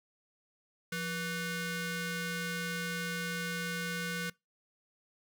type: ring-modulated tone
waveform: sawtooth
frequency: 659.3 Hz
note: E5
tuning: in tune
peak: -27 dBFS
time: 0.92-4.3 s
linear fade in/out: 5 ms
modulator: 834 Hz
effects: noise-tail reverb RT60 0.2 s tail -23 dB re dry